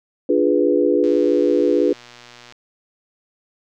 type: chord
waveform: sine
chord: D diminished seventh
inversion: none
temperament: equal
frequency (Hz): 293.7 / 349.2 / 415.3 / 493.9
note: D4 / F4 / Ab4 / Cb5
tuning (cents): 0 / 0 / 0 / 0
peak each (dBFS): -19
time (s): 0.29-1.93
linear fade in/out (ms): 5
type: click train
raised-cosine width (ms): 0.2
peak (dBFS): -24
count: 179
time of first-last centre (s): 1.04-2.523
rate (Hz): 120
effects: none